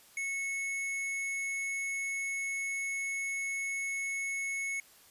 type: tone with hard clipping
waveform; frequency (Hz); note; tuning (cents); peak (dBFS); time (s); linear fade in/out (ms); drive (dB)
triangle; 2199; C#7; -14; -34; 0.17-4.8; 2; 18
effects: white hiss -59 dBFS RMS until 5.1 s + resampled to 32000 Hz